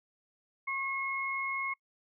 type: tone pair together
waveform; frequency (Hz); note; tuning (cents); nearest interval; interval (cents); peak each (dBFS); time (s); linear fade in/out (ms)
sine; 1089 / 2165; C#6 / C#7; -31 / -41; octave; 1190; -36 / -33; 0.67-1.74; 10
effects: noise-tail reverb RT60 0.1 s tail -26 dB re dry